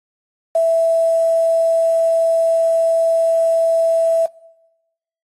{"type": "tone with quantisation", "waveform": "sine", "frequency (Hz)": 659.3, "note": "E5", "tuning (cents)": 0, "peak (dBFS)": -11, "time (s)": [0.55, 4.26], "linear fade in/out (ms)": 5, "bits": 6, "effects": ["noise-tail reverb RT60 1.0 s tail -24 dB re dry", "AAC 32 kbps"]}